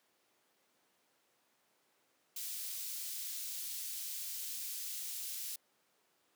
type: high-pass noise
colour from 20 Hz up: white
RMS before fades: -42 dBFS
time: 2.36-5.56 s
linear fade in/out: 5 ms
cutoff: 3700 Hz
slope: 12 dB/octave
effects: pink hiss -74 dBFS RMS until 6.35 s + high-pass 300 Hz 12 dB/octave